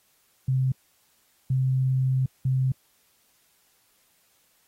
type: tone bursts at uneven times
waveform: sine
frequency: 130.81 Hz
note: C3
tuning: in tune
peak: -20 dBFS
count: 3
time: 0.48-0.72 / 1.5-2.26 / 2.45-2.72 s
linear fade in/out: 5 ms
effects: white hiss -65 dBFS RMS until 4.67 s + AAC 48 kbps